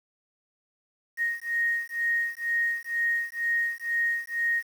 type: beating tone pair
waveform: sine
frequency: 1864.7 / 1866.8 Hz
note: A#6 / A#6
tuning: 0 / +2 cents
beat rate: 2.1 Hz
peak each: -28 dBFS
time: 1.17-4.63 s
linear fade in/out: 50 ms
effects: 8-bit